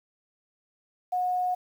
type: tone with quantisation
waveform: sine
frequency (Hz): 727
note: F#5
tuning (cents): -31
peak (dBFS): -24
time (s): 1.12-1.55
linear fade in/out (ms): 10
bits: 9
effects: none